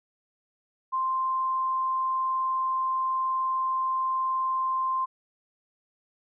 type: tone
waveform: sine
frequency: 1046.5 Hz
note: C6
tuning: in tune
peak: -24 dBFS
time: 0.92-5.06 s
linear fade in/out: 20 ms
effects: none